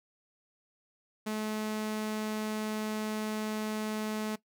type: tone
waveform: sawtooth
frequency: 215.2 Hz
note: A3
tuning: 38 cents flat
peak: -28 dBFS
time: 1.26-4.36 s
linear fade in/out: 10 ms
effects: noise-tail reverb RT60 0.1 s tail -18 dB re dry